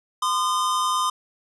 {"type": "tone pair together", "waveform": "square", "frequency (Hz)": [1028, 1217.9], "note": ["C6", "D#6"], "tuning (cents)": [-31, -37], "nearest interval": "minor third", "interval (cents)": 294, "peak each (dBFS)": -24, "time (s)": [0.22, 1.1], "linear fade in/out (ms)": 5, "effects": ["resampled to 24000 Hz", "10-bit"]}